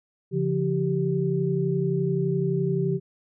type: tone cluster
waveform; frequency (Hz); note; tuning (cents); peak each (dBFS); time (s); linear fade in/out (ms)
sine; 141.1 / 172.8 / 388.3; C#3 / F3 / G4; +31 / -18 / -16; -26; 0.31-3; 50
effects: none